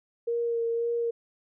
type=tone with vibrato; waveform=sine; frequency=466.2 Hz; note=A#4; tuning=in tune; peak=-25 dBFS; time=0.27-1.11 s; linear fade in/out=10 ms; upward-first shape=sine; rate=1.9 Hz; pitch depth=17 cents each way; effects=none